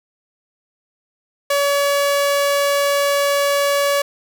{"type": "tone", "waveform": "sawtooth", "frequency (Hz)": 567, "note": "C#5", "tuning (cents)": 39, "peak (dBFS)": -11, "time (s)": [1.5, 4.02], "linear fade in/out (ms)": 5, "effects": []}